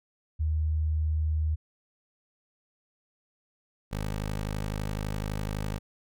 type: tone pair in turn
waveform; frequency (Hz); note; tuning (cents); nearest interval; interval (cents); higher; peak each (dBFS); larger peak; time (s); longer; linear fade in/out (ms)
sine / 15% pulse; 77.78 / 51.91; D#2 / G#1; 0 / 0; perfect fifth; 700; first; -24; neither; 0.39-1.56 / 3.91-5.79; second; 20
effects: none